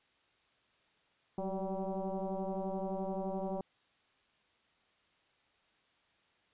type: tone with frequency modulation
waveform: sine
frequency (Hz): 196.8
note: G3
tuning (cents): +7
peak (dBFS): -34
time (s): 1.38-3.61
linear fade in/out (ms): 2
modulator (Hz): 191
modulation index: 3.3
effects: white hiss -71 dBFS RMS until 6.53 s + resampled to 8000 Hz